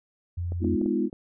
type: tone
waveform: sine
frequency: 87.31 Hz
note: F2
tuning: in tune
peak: -27 dBFS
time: 0.37-0.76 s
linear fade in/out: 10 ms
type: clicks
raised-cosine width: 2 ms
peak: -25 dBFS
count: 5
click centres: 0.521 / 0.645 / 0.815 / 0.86 / 1.129 s
type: chord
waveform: sine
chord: F half-diminished seventh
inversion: first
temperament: equal with one note detuned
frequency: 207.7 / 249.7 / 311.1 / 349.2 Hz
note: Ab3 / Cb4 / Eb4 / F4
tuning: 0 / +19 / 0 / 0 cents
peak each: -28 dBFS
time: 0.6-1.1 s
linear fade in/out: 50 ms
effects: none